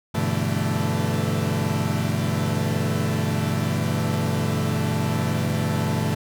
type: tone cluster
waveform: 40% pulse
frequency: 99.5 / 125 / 146 / 166.9 / 218.7 Hz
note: G2 / B2 / D3 / E3 / A3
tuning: +26 / +21 / -10 / +22 / -10 cents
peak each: -27 dBFS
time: 0.14-6.15 s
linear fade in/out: 10 ms
effects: none